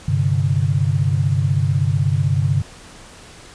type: chord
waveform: sine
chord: G suspended fourth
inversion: none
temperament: equal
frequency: 98 / 130.81 / 146.83 Hz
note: G2 / C3 / D3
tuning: 0 / 0 / 0 cents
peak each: -19 dBFS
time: 0.08-2.62 s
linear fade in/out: 5 ms
effects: pink hiss -41 dBFS RMS until 3.54 s + resampled to 22050 Hz